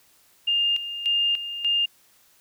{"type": "tone with tremolo", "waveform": "sine", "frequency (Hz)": 2813, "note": "F7", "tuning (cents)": 12, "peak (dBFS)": -19, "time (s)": [0.47, 1.86], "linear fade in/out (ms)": 10, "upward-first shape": "square", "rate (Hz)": 1.7, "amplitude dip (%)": 70, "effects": ["white hiss -59 dBFS RMS until 2.4 s"]}